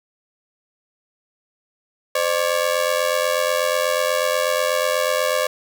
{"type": "ring-modulated tone", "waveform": "sawtooth", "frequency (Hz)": 561, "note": "C#5", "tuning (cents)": 21, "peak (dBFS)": -11, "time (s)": [2.15, 5.47], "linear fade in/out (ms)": 5, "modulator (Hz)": 44.1, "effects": ["8-bit"]}